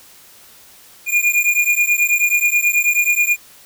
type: beating tone pair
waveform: square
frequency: 2421 / 2430.3 Hz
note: D#7 / D#7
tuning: -48 / -41 cents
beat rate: 9.3 Hz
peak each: -17 dBFS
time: 1.06-3.37 s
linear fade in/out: 50 ms
effects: white hiss -45 dBFS RMS until 3.65 s